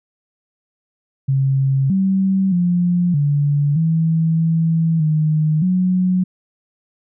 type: tone with pitch steps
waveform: sine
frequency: 135.3 / 191.8 / 176.2 / 144.4 / 162.3 / 163.4 / 154.5 / 183.4 Hz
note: C#3 / G3 / F3 / D3 / E3 / E3 / D#3 / F#3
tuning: -42 / -37 / +16 / -29 / -27 / -15 / -12 / -15 cents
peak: -13 dBFS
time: 1.28-6.24 s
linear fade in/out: 10 ms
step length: 620 ms
effects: none